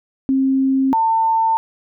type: tone pair in turn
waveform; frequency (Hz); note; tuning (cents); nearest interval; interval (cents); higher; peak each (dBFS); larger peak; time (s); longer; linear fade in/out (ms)
sine; 267 / 898.1; C4 / A5; +35 / +35; octave + major sixth; 2100; second; -13; neither; 0.29-0.93 / 0.93-1.57; neither; 0
effects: none